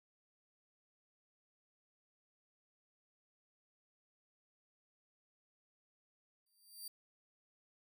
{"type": "tone with exponential growth", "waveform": "10% pulse", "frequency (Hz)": 4699, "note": "D8", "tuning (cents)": 0, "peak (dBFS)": -36, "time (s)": [6.46, 6.88], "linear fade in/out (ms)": 5, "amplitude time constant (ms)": 91, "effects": []}